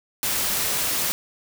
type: noise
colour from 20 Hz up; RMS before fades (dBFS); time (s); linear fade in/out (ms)
white; -24; 0.23-1.12; 0
effects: none